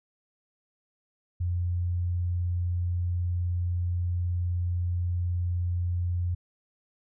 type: tone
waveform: sine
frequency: 88.1 Hz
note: F2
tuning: 16 cents sharp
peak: -25 dBFS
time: 1.4-6.35 s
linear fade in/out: 10 ms
effects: none